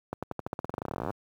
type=accelerating click train; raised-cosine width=1 ms; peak=-18 dBFS; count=27; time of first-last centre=0.13-1.105 s; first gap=96 ms; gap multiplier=0.91; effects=high-pass 80 Hz 12 dB/octave + 9-bit